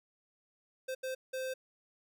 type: tone bursts at uneven times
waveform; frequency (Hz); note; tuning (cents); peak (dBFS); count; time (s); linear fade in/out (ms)
square; 520; C5; -11; -36; 3; 0.88-0.95 / 1.03-1.15 / 1.33-1.54; 10
effects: none